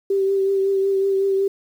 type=tone with vibrato; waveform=sine; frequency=390 Hz; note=G4; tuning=9 cents flat; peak=-16 dBFS; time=0.1-1.48 s; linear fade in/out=5 ms; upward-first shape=triangle; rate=5.4 Hz; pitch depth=25 cents each way; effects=8-bit